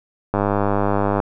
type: click train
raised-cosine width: 1 ms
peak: -5 dBFS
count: 88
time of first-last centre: 0.34-1.201 s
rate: 101 Hz
effects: none